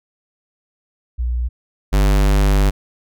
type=tone pair in turn; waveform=sine / square; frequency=60.4 / 49.55 Hz; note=B1 / G1; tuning=-38 / +19 cents; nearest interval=minor third; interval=343 cents; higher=first; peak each=-17 / -12 dBFS; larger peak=second; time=1.18-1.49 / 1.92-2.71 s; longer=second; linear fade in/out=20 ms; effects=none